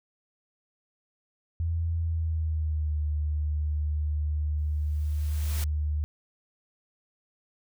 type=tone with pitch glide; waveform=sine; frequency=83 to 75.24 Hz; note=E2 to D2; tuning=+12 to +42 cents; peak=-25 dBFS; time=1.6-6.04 s; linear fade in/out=0 ms; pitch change=-170 cents; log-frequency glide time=1.99-2.98 s
type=noise with exponential growth; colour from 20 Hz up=white; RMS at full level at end=-36 dBFS; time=4.58-5.64 s; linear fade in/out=1 ms; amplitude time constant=230 ms
effects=none